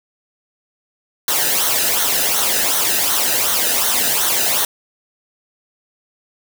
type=noise with flanger; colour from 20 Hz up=white; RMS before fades=-17 dBFS; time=1.28-4.65 s; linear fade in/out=2 ms; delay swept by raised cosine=0.4 to 0.92 ms; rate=2.7 Hz; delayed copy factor=-0.65; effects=none